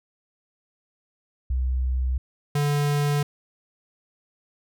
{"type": "tone pair in turn", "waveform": ["sine", "square"], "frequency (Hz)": [63.8, 145.31], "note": ["C2", "D3"], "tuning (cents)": [-43, -18], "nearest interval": "octave + major second", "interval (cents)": 1425, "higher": "second", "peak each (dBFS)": -21, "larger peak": "neither", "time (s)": [[1.5, 2.18], [2.55, 3.23]], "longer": "neither", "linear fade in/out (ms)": 5, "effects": []}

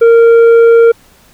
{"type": "tone with tanh clipping", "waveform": "sine", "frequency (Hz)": 462.4, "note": "A#4", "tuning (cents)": -14, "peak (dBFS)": -3, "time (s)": [0.01, 0.92], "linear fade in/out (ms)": 10, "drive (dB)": 6, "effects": ["pink hiss -45 dBFS RMS until 1.33 s"]}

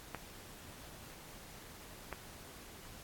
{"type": "clicks", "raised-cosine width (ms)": 0.5, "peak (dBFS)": -24, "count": 2, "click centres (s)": [0.147, 2.127], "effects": ["pink hiss -53 dBFS RMS until 3.03 s", "AAC 64 kbps"]}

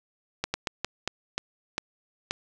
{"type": "slowing click train", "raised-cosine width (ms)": 0.2, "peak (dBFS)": -10, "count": 8, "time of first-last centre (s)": [0.44, 2.31], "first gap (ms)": 100, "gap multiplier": 1.32, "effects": []}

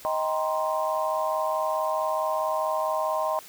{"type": "chord", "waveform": "sine", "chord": "C minor seventh", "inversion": "first", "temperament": "just", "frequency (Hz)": [627.9, 784.9, 941.9, 1046.5], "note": ["Eb5", "G5", "Bb5", "C6"], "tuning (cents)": [16, 2, 18, 0], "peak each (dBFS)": [-27, -32, -31, -29], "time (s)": [0.05, 3.39], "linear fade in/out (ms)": 0, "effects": ["white hiss -47 dBFS RMS until 3.48 s"]}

